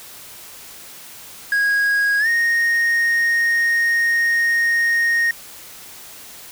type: tone with pitch glide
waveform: triangle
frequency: 1646 to 1858.3 Hz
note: G#6 to A#6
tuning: -16 to -6 cents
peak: -13 dBFS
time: 1.52-5.31 s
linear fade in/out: 2 ms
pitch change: +210 cents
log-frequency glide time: 2.19-2.28 s
effects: white hiss -39 dBFS RMS until 6.51 s